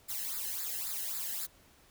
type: noise with flanger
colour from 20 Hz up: blue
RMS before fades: -37 dBFS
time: 0.08-1.47 s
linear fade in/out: 20 ms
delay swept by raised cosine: 0.33 to 0.88 ms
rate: 3.7 Hz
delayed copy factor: -0.95
effects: pink hiss -62 dBFS RMS until 1.9 s